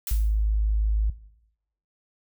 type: noise with exponential decay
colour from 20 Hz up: blue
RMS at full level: -29 dBFS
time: 0.07-0.35 s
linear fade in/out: 1 ms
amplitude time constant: 60 ms
type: tone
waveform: sine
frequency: 53 Hz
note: G#1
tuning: 36 cents sharp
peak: -19 dBFS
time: 0.11-1.1 s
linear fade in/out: 5 ms
effects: noise-tail reverb RT60 0.8 s tail -18 dB re dry